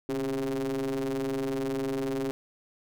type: ring-modulated tone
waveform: square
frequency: 65.41 Hz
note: C2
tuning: in tune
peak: -26 dBFS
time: 0.09-2.31 s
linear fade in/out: 0 ms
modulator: 338 Hz
effects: none